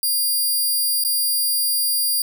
5% pulse tone with dropouts, 4800 Hz, D8, 37 cents sharp, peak -11 dBFS, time 0.03-2.22 s, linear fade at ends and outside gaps 2 ms, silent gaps 1.039-1.048 s, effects none

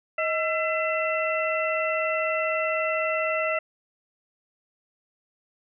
harmonic tone with a mistuned harmonic, 672 Hz, E5, 33 cents sharp, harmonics 1 / 2 / 3 / 4, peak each -26 / -30 / -30 / -30 dBFS, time 0.18-3.59 s, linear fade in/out 5 ms, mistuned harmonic 1, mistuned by -110 cents, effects none

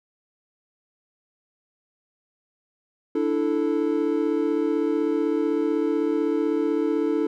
triangle chord, D suspended second, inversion none, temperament equal, 293.7 / 329.6 / 440 Hz, D4 / E4 / A4, 0 / 0 / 0 cents, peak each -23 dBFS, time 3.15-7.27 s, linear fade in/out 5 ms, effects none

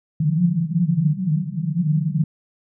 pink band-pass noise, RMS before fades -20 dBFS, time 0.2-2.24 s, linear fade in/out 5 ms, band 150 to 180 Hz, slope 96 dB/octave, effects none

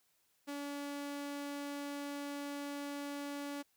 sawtooth tone, 285.5 Hz, D4, 49 cents flat, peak -36 dBFS, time 0.47-3.63 s, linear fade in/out 20 ms, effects white hiss -75 dBFS RMS until 3.76 s

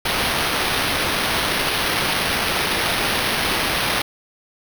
white noise with sample-and-hold, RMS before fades -21 dBFS, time 0.05-4.02 s, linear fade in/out 5 ms, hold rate 7350 Hz, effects none

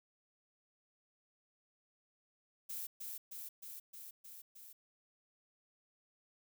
violet noise with echo, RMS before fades -43 dBFS, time 2.69-2.87 s, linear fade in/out 10 ms, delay 310 ms, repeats 6, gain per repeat -2 dB, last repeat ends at 4.73 s, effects none

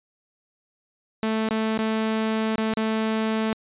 sawtooth tone with dropouts, 220 Hz, A3, in tune, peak -18 dBFS, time 1.23-3.53 s, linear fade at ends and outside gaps 0 ms, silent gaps 1.488-1.509 / 1.777-1.789 / 2.558-2.582 / 2.737-2.772 s, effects resampled to 8000 Hz

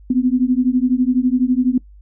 sine beating tone pair, 246.9 / 258.9 Hz, B3 / C4, 0 / -18 cents, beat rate 12 Hz, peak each -16 dBFS, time 0.1-1.78 s, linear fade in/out 5 ms, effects noise-tail reverb RT60 0.1 s tail -21 dB re dry + added 50 Hz sine -40 dBFS peak until 2.01 s

